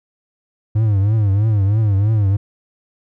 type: tone with vibrato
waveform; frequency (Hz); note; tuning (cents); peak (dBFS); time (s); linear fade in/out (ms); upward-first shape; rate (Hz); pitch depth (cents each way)
triangle; 103.83; G#2; 0; -10; 0.75-2.37; 10; triangle; 3.1; 150
effects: none